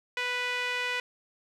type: tone with band-pass filter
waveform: sawtooth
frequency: 493.9 Hz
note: B4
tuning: in tune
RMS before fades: -31 dBFS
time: 0.17-1 s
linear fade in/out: 2 ms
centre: 2300 Hz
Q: 2.1
effects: none